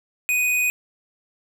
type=tone; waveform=square; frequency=2489 Hz; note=D#7; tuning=in tune; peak=-19 dBFS; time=0.29-0.7 s; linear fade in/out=0 ms; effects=none